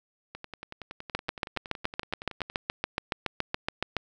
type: two click trains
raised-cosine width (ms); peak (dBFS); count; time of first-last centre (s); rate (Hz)
0.3; -23 / -11; 24 / 21; 0.35-2.5 / 1.15-3.967; 10.7 / 7.1
effects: none